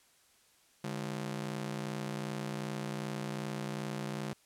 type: ring-modulated tone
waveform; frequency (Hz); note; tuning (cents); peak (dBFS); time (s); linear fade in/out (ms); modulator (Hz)
sawtooth; 174.61; F3; 0; -29; 0.84-4.33; 0; 31.3
effects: white hiss -66 dBFS RMS until 4.45 s + low-pass 11000 Hz 12 dB/octave